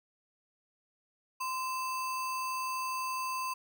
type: tone with sample-and-hold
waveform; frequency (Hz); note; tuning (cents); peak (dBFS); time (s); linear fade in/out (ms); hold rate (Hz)
sine; 1034; C6; -21; -32; 1.4-3.54; 10; 3675
effects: none